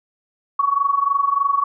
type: tone with amplitude modulation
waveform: sine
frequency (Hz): 1121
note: C#6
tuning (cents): +19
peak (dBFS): -12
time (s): 0.59-1.64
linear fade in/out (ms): 5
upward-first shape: sine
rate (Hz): 23.3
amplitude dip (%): 80
effects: none